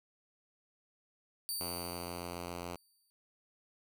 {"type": "tone with exponential decay", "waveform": "15% pulse", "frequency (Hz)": 4610, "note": "D8", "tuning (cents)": -33, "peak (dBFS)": -28, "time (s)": [1.49, 3.1], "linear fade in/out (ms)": 0, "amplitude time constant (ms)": 350}
{"type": "tone", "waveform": "5% pulse", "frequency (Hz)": 87.31, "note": "F2", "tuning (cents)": 0, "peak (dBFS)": -29, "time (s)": [1.6, 2.76], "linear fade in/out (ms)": 5}
{"effects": []}